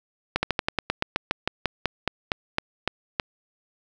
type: slowing click train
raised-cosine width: 0.3 ms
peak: -6 dBFS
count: 18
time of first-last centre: 0.36-3.198 s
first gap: 70 ms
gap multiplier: 1.1
effects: none